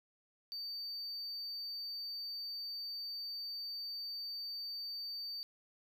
triangle tone, 4600 Hz, D8, 37 cents flat, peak -39 dBFS, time 0.52-5.43 s, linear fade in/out 0 ms, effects none

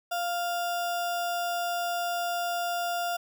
sine tone with sample-and-hold, 697 Hz, F5, 4 cents flat, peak -27 dBFS, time 0.11-3.17 s, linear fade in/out 10 ms, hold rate 2100 Hz, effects none

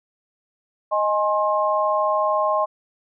sine chord, Ab major, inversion second, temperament equal with one note detuned, 622.3 / 830.6 / 1064.2 Hz, Eb5 / Ab5 / C6, 0 / 0 / +29 cents, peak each -21 / -25 / -21 dBFS, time 0.91-2.66 s, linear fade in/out 20 ms, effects none

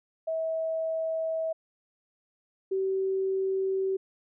sine tone pair in turn, 646 / 383.3 Hz, E5 / G4, -35 / -39 cents, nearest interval major sixth, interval 904 cents, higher first, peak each -27 / -25 dBFS, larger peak second, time 0.27-1.53 / 2.71-3.97 s, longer neither, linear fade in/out 10 ms, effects none

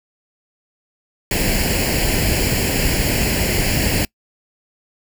pink noise with comb filter, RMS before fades -18 dBFS, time 1.31-4.05 s, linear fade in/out 2 ms, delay 0.41 ms, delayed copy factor +0.75, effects noise-tail reverb RT60 0.1 s tail -25 dB re dry

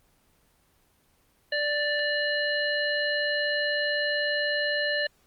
harmonic tone with a mistuned harmonic, 588 Hz, D5, 2 cents sharp, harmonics 1 / 3 / 5 / 7, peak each -29 / -27 / -34 / -33 dBFS, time 1.52-5.07 s, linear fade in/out 5 ms, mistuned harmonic 5, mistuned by -23 cents, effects pink hiss -65 dBFS RMS until 5.26 s + Opus 24 kbps

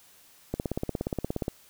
click train, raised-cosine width 2 ms, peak -15 dBFS, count 17, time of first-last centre 0.54-1.481 s, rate 17 Hz, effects white hiss -57 dBFS RMS until 1.69 s

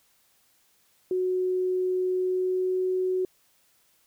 sine tone with pitch glide, 368.2 to 370.5 Hz, F#4 to F#4, -8 to +2 cents, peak -23 dBFS, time 1.11-3.25 s, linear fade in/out 2 ms, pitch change +10 cents, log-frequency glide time 2.11-2.83 s, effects white hiss -65 dBFS RMS until 4.06 s

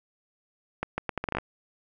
accelerating click train, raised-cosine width 0.5 ms, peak -13 dBFS, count 10, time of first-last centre 0.83-1.385 s, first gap 150 ms, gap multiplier 0.75, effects none

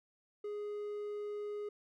triangle tone, 415.3 Hz, G#4, in tune, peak -36 dBFS, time 0.44-1.69 s, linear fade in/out 5 ms, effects none

